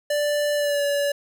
square tone with pitch glide, 587.3 to 571.9 Hz, D5 to D5, 0 to -46 cents, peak -21 dBFS, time 0.1-1.12 s, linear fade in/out 5 ms, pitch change -46 cents, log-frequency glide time 0.55-0.83 s, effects none

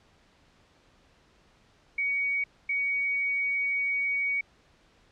sine tone pair in turn, 2247 / 2247 Hz, C#7 / C#7, +23 / +23 cents, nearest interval unison, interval 0 cents, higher neither, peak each -25 dBFS, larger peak neither, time 1.98-2.44 / 2.69-4.41 s, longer second, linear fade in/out 5 ms, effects pink hiss -62 dBFS RMS until 5.11 s + low-pass 5000 Hz 12 dB/octave

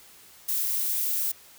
violet noise, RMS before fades -27 dBFS, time 0.48-1.32 s, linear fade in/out 10 ms, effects white hiss -52 dBFS RMS until 1.58 s

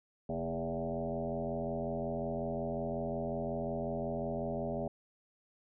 sine tone with frequency modulation, 405.5 Hz, G#4, 41 cents flat, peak -33 dBFS, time 0.29-4.88 s, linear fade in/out 5 ms, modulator 85.5 Hz, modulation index 3.5, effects none

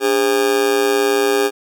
40% pulse tone with amplitude modulation, 405.9 Hz, G#4, 40 cents flat, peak -9 dBFS, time 0-1.51 s, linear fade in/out 50 ms, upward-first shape sine, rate 118 Hz, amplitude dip 80%, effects none

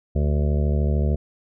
harmonic tone, 73.42 Hz, D2, in tune, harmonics 1 / 2 / 3 / 5 / 6 / 7 / 8 / 9, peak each -19 / -25 / -29 / -33 / -35 / -36 / -37 / -38 dBFS, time 0.15-1.16 s, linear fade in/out 10 ms, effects none

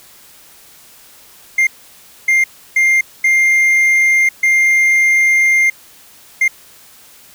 triangle tone bursts at uneven times, 2108 Hz, C7, 12 cents sharp, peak -7 dBFS, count 6, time 1.58-1.67 / 2.28-2.44 / 2.76-3.01 / 3.24-4.29 / 4.43-5.7 / 6.41-6.48 s, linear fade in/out 5 ms, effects white hiss -43 dBFS RMS until 7.34 s

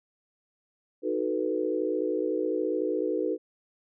sine chord, B dominant seventh, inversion first, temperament equal, 311.1 / 370 / 440 / 493.9 Hz, D#4 / F#4 / A4 / B4, 0 / 0 / 0 / 0 cents, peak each -31 dBFS, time 1.02-3.38 s, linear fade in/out 50 ms, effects none

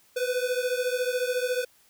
square beating tone pair, 493.9 / 507.9 Hz, B4 / B4, 0 / +48 cents, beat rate 14 Hz, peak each -28 / -30 dBFS, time 0.16-1.65 s, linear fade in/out 10 ms, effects white hiss -61 dBFS RMS until 1.89 s

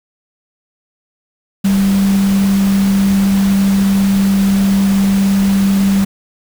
sine tone in noise, 196 Hz, G3, in tune, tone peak -9 dBFS, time 1.64-6.05 s, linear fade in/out 10 ms, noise pink, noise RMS -25 dBFS, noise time 1.64-6.05 s, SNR +13 dB, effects none

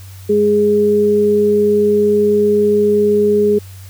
sine tone pair together, 207.5 / 415.3 Hz, G#3 / G#4, -1 / 0 cents, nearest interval octave, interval 1201 cents, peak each -17 / -10 dBFS, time 0.29-3.59 s, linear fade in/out 10 ms, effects added 95 Hz sine -32 dBFS peak until 3.89 s + white hiss -43 dBFS RMS until 3.89 s

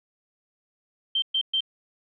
sine tone bursts, 3136 Hz, G7, in tune, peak -21 dBFS, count 3, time 1.15-1.606 s, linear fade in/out 5 ms, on 72 ms, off 120 ms, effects none

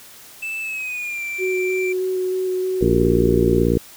triangle tone with pitch glide, 2637 to 2349 Hz, E7 to D7, 0 to 0 cents, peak -23 dBFS, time 0.42-1.93 s, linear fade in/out 10 ms, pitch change -200 cents, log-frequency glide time 0.61-1.24 s
sine tone with vibrato, 371 Hz, F#4, 5 cents sharp, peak -19 dBFS, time 1.38-3.66 s, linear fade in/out 50 ms, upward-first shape square, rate 3.2 Hz, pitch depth 9 cents each way
harmonic tone, 58.27 Hz, A#1, in tune, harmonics 1 / 2 / 3 / 4 / 5 / 6 / 7 / 8, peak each -23 / -23 / -23 / -23 / -23 / -23 / -23 / -23 dBFS, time 2.81-3.78 s, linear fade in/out 5 ms
effects white hiss -43 dBFS RMS until 3.96 s

